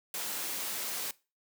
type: noise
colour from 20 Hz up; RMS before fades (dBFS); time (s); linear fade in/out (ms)
white; -36; 0.14-1.11; 2
effects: noise-tail reverb RT60 0.3 s tail -21 dB re dry + high-pass 200 Hz 12 dB/octave